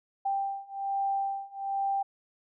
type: beating tone pair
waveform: sine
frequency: 787 / 788.2 Hz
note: G5 / G5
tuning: +7 / +9 cents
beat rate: 1.2 Hz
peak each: -32 / -31 dBFS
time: 0.25-2.03 s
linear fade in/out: 10 ms
effects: none